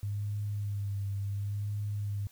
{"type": "tone with vibrato", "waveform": "sine", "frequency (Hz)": 101.4, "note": "G#2", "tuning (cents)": -41, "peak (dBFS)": -31, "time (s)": [0.03, 2.27], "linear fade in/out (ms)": 0, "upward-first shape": "sine", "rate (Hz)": 0.7, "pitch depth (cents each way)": 34, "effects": ["white hiss -61 dBFS RMS until 2.31 s"]}